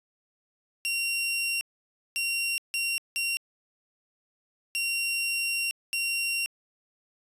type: tone bursts at uneven times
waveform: sawtooth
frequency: 2752 Hz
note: F7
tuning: 26 cents flat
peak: -23 dBFS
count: 6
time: 0.85-1.61 / 2.16-2.58 / 2.74-2.98 / 3.16-3.37 / 4.75-5.71 / 5.93-6.46 s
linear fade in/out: 0 ms
effects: resampled to 32000 Hz